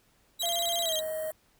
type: tone with vibrato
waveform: sawtooth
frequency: 3520 Hz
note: A7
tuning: in tune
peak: -26 dBFS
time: 0.39-1.01 s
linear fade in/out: 20 ms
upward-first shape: square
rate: 15 Hz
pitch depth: 170 cents each way
type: band-stop noise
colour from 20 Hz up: white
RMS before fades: -44 dBFS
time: 0.41-1.32 s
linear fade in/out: 2 ms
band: 1900 to 7600 Hz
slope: 96 dB/octave
type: tone with pitch glide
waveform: triangle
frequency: 684 to 627.2 Hz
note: F5 to D#5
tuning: -36 to +14 cents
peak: -29 dBFS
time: 0.43-1.31 s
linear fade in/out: 5 ms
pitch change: -150 cents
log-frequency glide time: 0.81-0.95 s
effects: pink hiss -66 dBFS RMS until 1.59 s